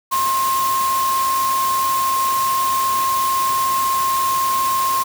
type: tone in noise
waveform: sine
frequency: 1064 Hz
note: C6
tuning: 29 cents sharp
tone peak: -16 dBFS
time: 0.11-5.04 s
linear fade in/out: 20 ms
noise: white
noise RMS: -26 dBFS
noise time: 0.11-5.04 s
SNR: +7 dB
effects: none